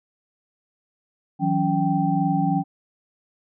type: tone cluster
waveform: sine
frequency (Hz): 160.6 / 183.5 / 280.2 / 781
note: E3 / F#3 / C#4 / G5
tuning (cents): -45 / -14 / +19 / -7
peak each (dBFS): -24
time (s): 1.39-2.64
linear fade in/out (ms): 50
effects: none